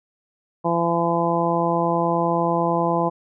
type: harmonic tone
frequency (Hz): 169.4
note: E3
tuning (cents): +48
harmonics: 1 / 2 / 3 / 4 / 5 / 6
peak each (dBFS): -25 / -25 / -25 / -25 / -25 / -25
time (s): 0.64-3.1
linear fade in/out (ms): 20
effects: none